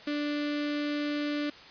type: tone with notch filter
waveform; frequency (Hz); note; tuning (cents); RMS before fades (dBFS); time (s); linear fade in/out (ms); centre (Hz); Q
sawtooth; 293.7; D4; 0; -31; 0.07-1.5; 5; 880; 1.2
effects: white hiss -49 dBFS RMS until 1.7 s + resampled to 11025 Hz